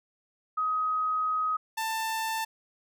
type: tone pair in turn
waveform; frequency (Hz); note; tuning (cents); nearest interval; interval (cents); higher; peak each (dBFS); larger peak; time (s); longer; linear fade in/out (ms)
sine / sawtooth; 1260 / 889.4; D#6 / A5; +21 / +18; tritone; 603; first; -25; neither; 0.57-1.57 / 1.77-2.45; first; 10
effects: none